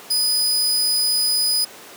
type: tone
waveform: sawtooth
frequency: 4978 Hz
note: D#8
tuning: in tune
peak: -14 dBFS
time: 0.1-1.65 s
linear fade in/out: 10 ms
effects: pink hiss -40 dBFS RMS until 1.96 s + high-pass 300 Hz 12 dB/octave